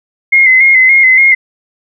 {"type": "tone with vibrato", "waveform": "sine", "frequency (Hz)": 2093, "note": "C7", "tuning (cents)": 0, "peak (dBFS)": -3, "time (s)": [0.32, 1.35], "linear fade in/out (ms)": 10, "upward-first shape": "square", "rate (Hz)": 3.5, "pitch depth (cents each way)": 41, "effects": []}